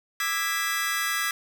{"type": "chord", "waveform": "sawtooth", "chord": "E dominant seventh", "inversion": "third", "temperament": "just", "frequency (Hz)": [1186.7, 1318.5, 1648.1, 1977.8], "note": ["D6", "E6", "G#6", "B6"], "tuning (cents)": [18, 0, -14, 2], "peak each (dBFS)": [-30, -29, -26, -25], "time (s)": [0.2, 1.31], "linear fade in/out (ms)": 2, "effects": []}